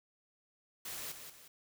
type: noise with echo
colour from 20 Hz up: white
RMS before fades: -43 dBFS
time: 0.85-1.12 s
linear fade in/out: 5 ms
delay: 180 ms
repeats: 2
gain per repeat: -7 dB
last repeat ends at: 1.48 s
effects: none